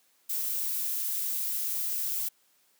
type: noise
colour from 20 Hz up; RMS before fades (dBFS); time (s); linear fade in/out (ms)
violet; -31; 0.29-2.29; 10
effects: white hiss -67 dBFS RMS until 2.79 s + high-pass 200 Hz 12 dB/octave